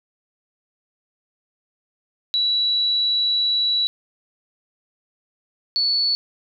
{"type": "tone pair in turn", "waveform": "sine", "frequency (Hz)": [3926, 4438], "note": ["B7", "C#8"], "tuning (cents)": [-11, 1], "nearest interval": "major second", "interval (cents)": 212, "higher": "second", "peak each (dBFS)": -17, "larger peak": "neither", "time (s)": [[2.34, 3.87], [5.76, 6.15]], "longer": "first", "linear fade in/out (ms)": 0, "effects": []}